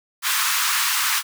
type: high-pass noise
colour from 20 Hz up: pink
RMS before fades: -21 dBFS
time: 0.22-1.23 s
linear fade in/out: 50 ms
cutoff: 1000 Hz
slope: 48 dB/octave
effects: none